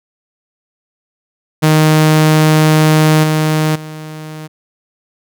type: tone with level steps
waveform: sawtooth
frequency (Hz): 155.4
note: D#3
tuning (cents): -2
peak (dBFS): -3 / -7 / -22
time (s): 1.62-4.48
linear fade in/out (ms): 20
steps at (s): 3.23 / 3.75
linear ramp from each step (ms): 10
effects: none